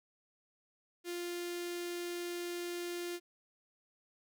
sawtooth tone with notch filter, 349.4 Hz, F4, 1 cent sharp, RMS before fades -40 dBFS, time 1.04-3.2 s, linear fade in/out 50 ms, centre 880 Hz, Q 0.64, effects none

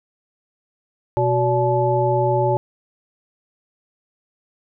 harmonic tone with a mistuned harmonic, 123.47 Hz, B2, in tune, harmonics 1 / 3 / 5 / 7, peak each -21 / -21 / -21 / -21 dBFS, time 1.17-2.57 s, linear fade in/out 0 ms, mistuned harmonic 5, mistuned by -120 cents, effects none

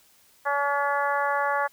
harmonic tone, 284.1 Hz, C#4, 43 cents sharp, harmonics 2 / 3 / 4 / 5 / 6 / 7, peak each -29 / -27 / -28 / -31 / -30 / -39 dBFS, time 0.45-1.68 s, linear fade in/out 20 ms, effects white hiss -59 dBFS RMS until 1.72 s

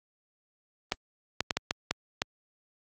clicks, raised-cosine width 0.2 ms, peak -9 dBFS, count 7, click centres 0.921 / 1.406 / 1.508 / 1.57 / 1.709 / 1.91 / 2.219 s, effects high-pass 60 Hz 12 dB/octave + Opus 32 kbps

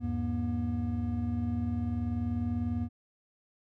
triangle tone cluster, 80.2 / 100.4 / 239.6 Hz, E2 / G2 / A#3, -47 / +42 / +48 cents, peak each -33 / -32 / -30 dBFS, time 0-2.89 s, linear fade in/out 50 ms, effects none

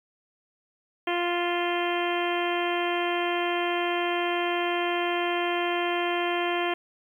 harmonic tone with a mistuned harmonic, 349.2 Hz, F4, in tune, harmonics 1 / 2 / 3 / 4 / 5 / 6 / 7 / 8 / 9, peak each -28 / -30 / -33 / -38 / -35 / -36 / -38 / -38 / -36 dBFS, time 1.07-6.74 s, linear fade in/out 5 ms, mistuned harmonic 8, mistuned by -41 cents, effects 10-bit

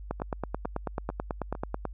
two click trains, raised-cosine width 1 ms, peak -16 / -24 dBFS, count 17 / 4, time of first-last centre 0.11-1.853 / 0.2-1.551 s, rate 9.18 / 2.22 Hz, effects added 50 Hz sine -39 dBFS peak until 1.93 s

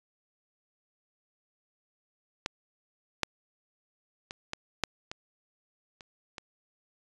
clicks, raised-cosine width 0.2 ms, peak -13 / -8 / -21 / -16 / -8 / -20 / -29 / -23 dBFS, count 8, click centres 2.461 / 3.233 / 4.309 / 4.534 / 4.837 / 5.115 / 6.008 / 6.382 s, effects resampled to 22050 Hz

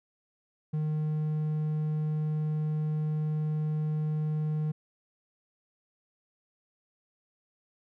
triangle tone, 153.5 Hz, D#3, 23 cents flat, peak -25 dBFS, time 0.73-4.72 s, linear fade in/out 10 ms, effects none

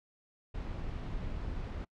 brown noise, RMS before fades -38 dBFS, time 0.54-1.85 s, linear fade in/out 10 ms, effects noise-tail reverb RT60 0.1 s tail -25 dB re dry + low-pass 4000 Hz 12 dB/octave

